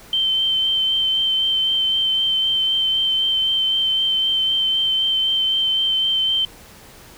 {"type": "tone with vibrato", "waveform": "sine", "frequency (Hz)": 3105, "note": "G7", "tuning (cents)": -17, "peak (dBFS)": -16, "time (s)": [0.13, 6.45], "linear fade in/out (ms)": 2, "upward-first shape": "sine", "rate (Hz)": 3.9, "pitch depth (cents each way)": 14, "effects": ["pink hiss -44 dBFS RMS until 7.17 s"]}